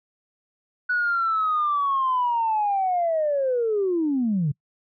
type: linear sweep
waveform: sine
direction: down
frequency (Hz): 1480 to 134.6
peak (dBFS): -19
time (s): 0.89-4.52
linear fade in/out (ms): 10
effects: noise-tail reverb RT60 0.1 s tail -26 dB re dry + tanh soft clip ceiling -15 dBFS